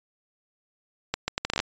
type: accelerating click train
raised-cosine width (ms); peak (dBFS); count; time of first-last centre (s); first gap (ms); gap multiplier
0.2; -8; 10; 1.14-1.601; 140; 0.71
effects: resampled to 16000 Hz